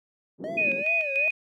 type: band-pass noise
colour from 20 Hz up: white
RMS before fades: -37 dBFS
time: 0.38-0.84 s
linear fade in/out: 50 ms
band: 180 to 390 Hz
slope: 24 dB/octave
type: tone with vibrato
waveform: triangle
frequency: 606 Hz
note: D#5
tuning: 46 cents flat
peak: -29 dBFS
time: 0.44-1.28 s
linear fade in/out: 0 ms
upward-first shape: sine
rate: 2.5 Hz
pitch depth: 190 cents each way
type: tone with tremolo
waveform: sine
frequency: 2489 Hz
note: D#7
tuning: in tune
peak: -21 dBFS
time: 0.57-1.31 s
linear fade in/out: 10 ms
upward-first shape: square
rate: 3.4 Hz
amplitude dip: 55%
effects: none